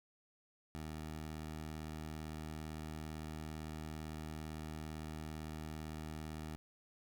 15% pulse tone, 77.78 Hz, D#2, in tune, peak -37 dBFS, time 0.75-6.56 s, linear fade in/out 0 ms, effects none

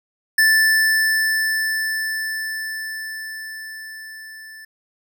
square tone with level ramp, 1760 Hz, A6, in tune, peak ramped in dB -12 to -38 dBFS, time 0.38-4.65 s, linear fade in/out 5 ms, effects none

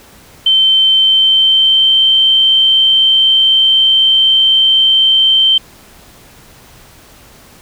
sine tone with pitch glide, 3100 to 3118 Hz, G7 to G7, -20 to -10 cents, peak -6 dBFS, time 0.46-5.58 s, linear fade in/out 5 ms, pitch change +10 cents, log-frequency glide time 0.95-1.95 s, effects pink hiss -41 dBFS RMS until 7.61 s

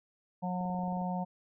harmonic tone, 181.1 Hz, F#3, 37 cents flat, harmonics 1 / 3 / 4 / 5, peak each -33 / -43 / -38 / -40 dBFS, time 0.42-1.25 s, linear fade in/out 20 ms
click train, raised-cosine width 2 ms, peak -38 dBFS, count 10, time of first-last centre 0.61-1.015 s, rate 22.2 Hz
effects none

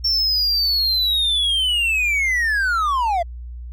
triangle linear sweep, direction down, 5460 to 654 Hz, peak -15 dBFS, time 0.04-3.23 s, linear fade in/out 10 ms, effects added 60 Hz sine -30 dBFS peak until 3.72 s

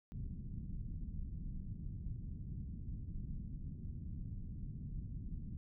pink low-pass noise, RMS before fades -44 dBFS, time 0.12-5.57 s, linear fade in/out 0 ms, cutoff 200 Hz, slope 24 dB/octave, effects none

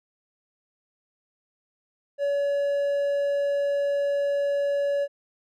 triangle tone, 567 Hz, C#5, 39 cents sharp, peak -20 dBFS, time 2.18-5.08 s, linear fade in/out 50 ms, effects none

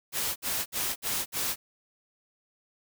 white noise bursts, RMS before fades -30 dBFS, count 5, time 0.12-1.56 s, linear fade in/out 50 ms, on 240 ms, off 60 ms, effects none

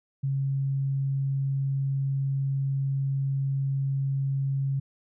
sine tone, 136.7 Hz, C#3, 24 cents flat, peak -24 dBFS, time 0.23-4.8 s, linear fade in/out 10 ms, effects none

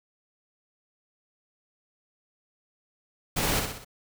pink noise with echo, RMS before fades -27 dBFS, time 3.36-3.6 s, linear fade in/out 10 ms, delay 62 ms, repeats 4, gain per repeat -5 dB, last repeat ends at 3.848 s, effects none

